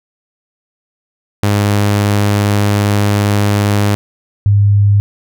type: tone pair in turn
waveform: sawtooth / sine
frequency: 102.5 / 101.62 Hz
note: G#2 / G#2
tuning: -22 / -37 cents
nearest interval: unison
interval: 15 cents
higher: first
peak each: -6 dBFS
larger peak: neither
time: 1.43-3.95 / 4.46-5 s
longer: first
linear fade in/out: 0 ms
effects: none